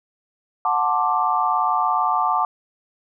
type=chord; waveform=sine; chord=D dominant seventh; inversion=first; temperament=just; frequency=734.2 / 881 / 1057.2 / 1174.7 Hz; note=F#5 / A5 / C6 / D6; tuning=-14 / +2 / +18 / 0 cents; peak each=-23 / -22 / -26 / -21 dBFS; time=0.65-2.45 s; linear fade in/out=2 ms; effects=none